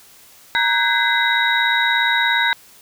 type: tone cluster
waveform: sine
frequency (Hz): 934 / 1511 / 1628 / 2033 / 3813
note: A#5 / F#6 / G#6 / B6 / A#7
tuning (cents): +3 / +36 / -35 / +50 / +38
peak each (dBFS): -21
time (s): 0.55-2.53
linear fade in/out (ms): 0
effects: white hiss -47 dBFS RMS until 2.81 s